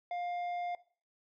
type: tone with tanh clipping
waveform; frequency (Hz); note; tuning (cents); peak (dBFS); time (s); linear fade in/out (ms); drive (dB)
triangle; 705; F5; +16; -36; 0.11-0.75; 2; 12
effects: noise-tail reverb RT60 0.4 s tail -17 dB re dry

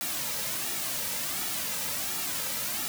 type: noise with flanger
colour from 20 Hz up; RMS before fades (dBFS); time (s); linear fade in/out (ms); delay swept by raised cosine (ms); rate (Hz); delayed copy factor
white; -32; 0.01-2.88; 0; 1.9 to 2.82; 1.4; -0.6
effects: none

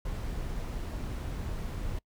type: noise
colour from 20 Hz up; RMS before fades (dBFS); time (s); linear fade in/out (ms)
brown; -35; 0.05-1.99; 5
effects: noise-tail reverb RT60 0.1 s tail -25 dB re dry

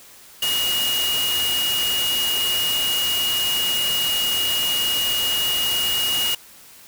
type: tone in noise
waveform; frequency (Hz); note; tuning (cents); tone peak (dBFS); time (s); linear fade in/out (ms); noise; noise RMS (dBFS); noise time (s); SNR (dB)
sine; 2875; F7; +50; -20; 0.42-6.35; 5; white; -26; 0.42-6.35; +3
effects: white hiss -46 dBFS RMS until 6.87 s

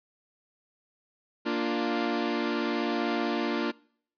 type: chord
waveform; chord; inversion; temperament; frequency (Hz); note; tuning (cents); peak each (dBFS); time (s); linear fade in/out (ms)
sawtooth; Bb major; none; equal; 233.1 / 293.7 / 349.2; Bb3 / D4 / F4; 0 / 0 / 0; -27; 1.45-3.72; 20
effects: noise-tail reverb RT60 0.6 s tail -24 dB re dry + resampled to 11025 Hz

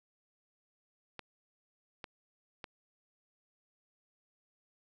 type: clicks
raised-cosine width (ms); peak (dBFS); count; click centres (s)
0.3; -26; 3; 1.193 / 2.042 / 2.642
effects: none

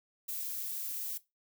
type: noise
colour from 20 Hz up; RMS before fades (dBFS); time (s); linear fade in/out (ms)
violet; -38; 0.28-1.18; 10
effects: noise-tail reverb RT60 0.2 s tail -17 dB re dry

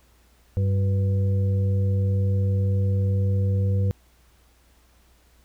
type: harmonic tone with a mistuned harmonic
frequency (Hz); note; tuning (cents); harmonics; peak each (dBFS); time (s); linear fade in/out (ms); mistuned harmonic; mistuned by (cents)
98; G2; 0; 1 / 2 / 4 / 5; -19 / -32 / -42 / -34; 0.57-3.91; 0; 4; -120
effects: added 60 Hz sine -57 dBFS peak until 5.44 s + pink hiss -61 dBFS RMS until 5.44 s

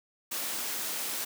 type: high-pass noise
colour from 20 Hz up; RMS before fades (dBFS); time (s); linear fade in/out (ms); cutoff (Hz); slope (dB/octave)
white; -34; 0.31-1.25; 10; 180; 24
effects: none

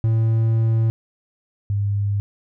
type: tone pair in turn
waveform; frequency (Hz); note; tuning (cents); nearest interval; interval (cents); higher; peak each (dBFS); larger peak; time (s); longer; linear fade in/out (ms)
triangle / sine; 112.6 / 101.24; A2 / G#2; +40 / -44; major second; 184; first; -13 / -18; first; 0.04-0.9 / 1.7-2.2; first; 0
effects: none

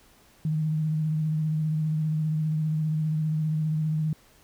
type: tone with vibrato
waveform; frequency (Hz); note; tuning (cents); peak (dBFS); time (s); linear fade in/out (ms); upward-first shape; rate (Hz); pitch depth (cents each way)
sine; 155.56; D#3; 0; -23; 0.45-4.13; 2; sine; 15; 27
effects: pink hiss -58 dBFS RMS until 4.43 s

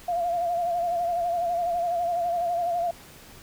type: tone with vibrato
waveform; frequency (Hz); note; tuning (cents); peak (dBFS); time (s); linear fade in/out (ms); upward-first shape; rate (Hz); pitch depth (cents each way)
sine; 693; F5; -14; -23; 0.08-2.91; 5; sine; 12; 50
effects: pink hiss -48 dBFS RMS until 3.42 s

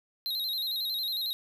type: tone with vibrato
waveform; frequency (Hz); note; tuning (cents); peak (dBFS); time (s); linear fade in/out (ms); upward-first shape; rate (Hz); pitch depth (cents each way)
square; 3951; B7; 0; -30; 0.26-1.33; 0; square; 11; 69
effects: 12-bit

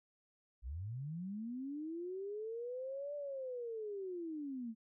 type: linear two-way sweep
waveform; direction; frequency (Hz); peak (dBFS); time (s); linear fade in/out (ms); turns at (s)
sine; up then down; 52.7 to 587.3 to 216.1; -40; 0.62-4.75; 50; 3.15
effects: none

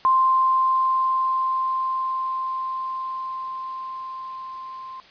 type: tone with level ramp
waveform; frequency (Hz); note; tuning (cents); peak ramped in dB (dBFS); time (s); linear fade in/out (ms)
sine; 1046.5; C6; 0; -14 to -34; 0.05-5; 0
effects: white hiss -49 dBFS RMS until 5.1 s + resampled to 11025 Hz

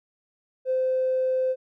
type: tone with tanh clipping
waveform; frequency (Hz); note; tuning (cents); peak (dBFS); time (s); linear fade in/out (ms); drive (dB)
triangle; 517; C5; -21; -21; 0.65-1.56; 50; 4
effects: none

